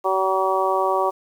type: harmonic tone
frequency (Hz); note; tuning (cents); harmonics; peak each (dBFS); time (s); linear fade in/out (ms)
190; F#3; +46; 2 / 3 / 4 / 5 / 6; -24 / -24 / -24 / -24 / -24; 0.04-1.11; 20
effects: 8-bit